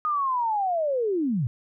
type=linear sweep; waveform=sine; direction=down; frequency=1244.5 to 106.9 Hz; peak=-22 dBFS; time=0.05-1.47 s; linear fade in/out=0 ms; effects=none